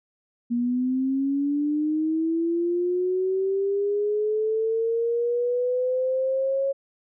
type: linear sweep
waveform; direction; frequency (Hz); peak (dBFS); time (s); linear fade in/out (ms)
sine; up; 236.4 to 550; -21; 0.5-6.73; 20
effects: none